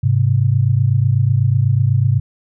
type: tone pair together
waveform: sine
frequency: 103.8 / 131.88 Hz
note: G#2 / C3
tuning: 0 / +14 cents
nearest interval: major third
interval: 414 cents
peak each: -14 dBFS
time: 0.03-2.2 s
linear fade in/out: 10 ms
effects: none